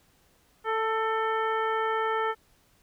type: harmonic tone with a mistuned harmonic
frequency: 442.6 Hz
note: A4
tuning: 10 cents sharp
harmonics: 1 / 2 / 3 / 4 / 5 / 7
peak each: -29 / -30 / -30 / -35 / -41 / -45 dBFS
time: 0.64-2.35 s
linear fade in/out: 50 ms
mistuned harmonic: 4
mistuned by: +20 cents
effects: pink hiss -64 dBFS RMS until 2.82 s